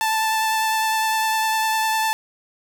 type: tone with vibrato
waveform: sawtooth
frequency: 880 Hz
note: A5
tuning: in tune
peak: -15 dBFS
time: 0.01-2.13 s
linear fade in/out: 0 ms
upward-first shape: triangle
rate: 9.9 Hz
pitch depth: 15 cents each way
effects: 7-bit